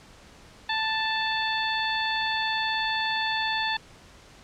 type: harmonic tone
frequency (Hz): 881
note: A5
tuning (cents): +2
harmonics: 1 / 2 / 3 / 4 / 5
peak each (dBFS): -29 / -29 / -34 / -31 / -35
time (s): 0.69-3.77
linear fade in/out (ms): 5
effects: pink hiss -51 dBFS RMS until 4.43 s + low-pass 7000 Hz 12 dB/octave